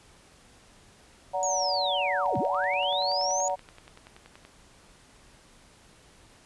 sine chord, D augmented, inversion none, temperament equal with one note detuned, 572.3 / 740 / 932.3 Hz, D5 / F#5 / A#5, -45 / 0 / 0 cents, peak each -30 / -29 / -32 dBFS, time 1.33-3.56 s, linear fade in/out 20 ms
sine linear two-way sweep, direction down then up, 6890 to 90 to 6890 Hz, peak -28 dBFS, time 1.43-3.48 s, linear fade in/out 0 ms, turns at 2.38 s
click train, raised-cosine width 0.3 ms, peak -31 dBFS, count 24, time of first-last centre 2.26-4.45 s, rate 10.5 Hz
effects pink hiss -56 dBFS RMS until 6.45 s + resampled to 24000 Hz

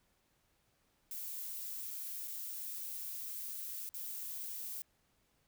violet noise with dropouts, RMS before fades -43 dBFS, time 1.11-4.82 s, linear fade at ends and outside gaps 1 ms, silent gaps 1.907-1.91 / 2.275-2.28 / 3.891-3.941 s, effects pink hiss -75 dBFS RMS until 5.47 s

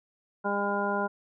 harmonic tone, 202.1 Hz, G#3, 47 cents flat, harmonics 1 / 2 / 3 / 4 / 5 / 7, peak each -33 / -33 / -33 / -33 / -33 / -33 dBFS, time 0.44-1.08 s, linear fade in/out 20 ms, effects none

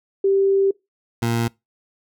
sine / 20% pulse tone pair in turn, 391.3 / 116.57 Hz, G4 / A#2, -3 / 0 cents, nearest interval octave + major sixth, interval 2097 cents, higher first, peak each -14 dBFS, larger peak neither, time 0.24-0.71 / 1.22-1.48 s, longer first, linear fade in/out 5 ms, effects noise-tail reverb RT60 0.2 s tail -23 dB re dry

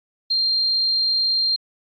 sine tone, 4186 Hz, C8, in tune, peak -17 dBFS, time 0.3-1.56 s, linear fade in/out 10 ms, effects AAC 32 kbps

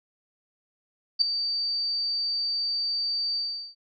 sine tone with ADSR envelope, 4623 Hz, D8, 28 cents flat, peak -14 dBFS, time 1.19-3.75 s, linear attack 26 ms, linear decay 4 ms, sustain -11 dB, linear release 390 ms, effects none

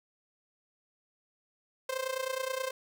sawtooth tone with amplitude modulation, 523 Hz, C5, 1 cent flat, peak -25 dBFS, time 1.89-2.71 s, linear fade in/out 5 ms, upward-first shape sine, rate 29.5 Hz, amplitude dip 80%, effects none

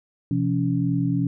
sine tone cluster, 128.8 / 171.7 / 281.4 Hz, C3 / F3 / C#4, -27 / -29 / +26 cents, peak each -24 dBFS, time 0.31-1.27 s, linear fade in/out 2 ms, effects none

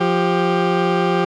20% pulse tone pair together, 175.67 / 394 Hz, F3 / G4, +10 / +9 cents, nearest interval octave + major second, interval 1399 cents, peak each -13 dBFS, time 0-1.25 s, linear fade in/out 10 ms, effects low-pass 3000 Hz 12 dB/octave

